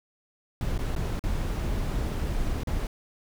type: noise with dropouts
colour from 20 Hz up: brown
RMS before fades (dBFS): -28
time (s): 0.61-2.87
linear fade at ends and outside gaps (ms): 1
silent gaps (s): 0.778-0.789 / 0.952-0.962 / 1.194-1.238 / 2.634-2.672
effects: none